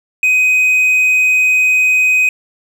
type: tone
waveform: triangle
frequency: 2510 Hz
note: D#7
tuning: 15 cents sharp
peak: -7 dBFS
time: 0.23-2.29 s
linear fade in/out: 2 ms
effects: none